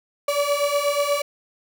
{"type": "beating tone pair", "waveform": "35% pulse", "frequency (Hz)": [570, 578.3], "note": ["C#5", "D5"], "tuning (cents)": [48, -27], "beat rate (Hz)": 8.3, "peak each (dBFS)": [-22, -20], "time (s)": [0.28, 1.22], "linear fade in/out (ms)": 5, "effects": []}